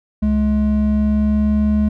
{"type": "tone pair together", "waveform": "triangle", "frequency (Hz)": [70.61, 211.6], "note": ["C#2", "G#3"], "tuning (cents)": [33, 33], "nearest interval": "octave + perfect fifth", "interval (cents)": 1900, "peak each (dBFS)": [-17, -12], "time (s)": [0.22, 1.89], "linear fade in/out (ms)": 10, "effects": []}